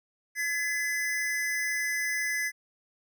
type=tone pair together; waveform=square; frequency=1700 / 2022 Hz; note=G#6 / B6; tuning=+40 / +40 cents; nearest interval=minor third; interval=300 cents; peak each=-33 / -30 dBFS; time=0.35-2.52 s; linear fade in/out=50 ms; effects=none